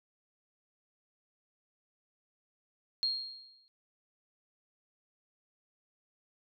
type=tone with exponential decay; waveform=sine; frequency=4244 Hz; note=C8; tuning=24 cents sharp; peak=-26 dBFS; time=3.03-3.68 s; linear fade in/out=0 ms; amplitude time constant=140 ms; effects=none